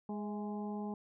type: harmonic tone with a mistuned harmonic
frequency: 207.7 Hz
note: G#3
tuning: in tune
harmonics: 1 / 2 / 3 / 4 / 5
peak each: -38 / -45 / -52 / -46 / -55 dBFS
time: 0.09-0.94 s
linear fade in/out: 2 ms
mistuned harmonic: 3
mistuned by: +56 cents
effects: none